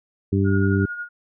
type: harmonic tone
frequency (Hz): 98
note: G2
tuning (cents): 0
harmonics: 1 / 2 / 3 / 4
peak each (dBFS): -19 / -22 / -24 / -25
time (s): 0.32-0.86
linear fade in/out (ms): 10
type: tone with tremolo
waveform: sine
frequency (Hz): 1434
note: F6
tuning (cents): +45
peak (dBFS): -26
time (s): 0.44-1.09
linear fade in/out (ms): 50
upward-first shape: sine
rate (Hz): 11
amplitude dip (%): 50
effects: none